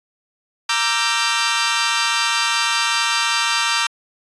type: chord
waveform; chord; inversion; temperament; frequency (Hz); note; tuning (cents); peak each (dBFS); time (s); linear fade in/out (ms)
15% pulse; E half-diminished seventh; second; equal with one note detuned; 932.3 / 1174.7 / 1343.9 / 1568; Bb5 / D6 / E6 / G6; 0 / 0 / +33 / 0; -16; 0.69-3.87; 5
effects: resampled to 22050 Hz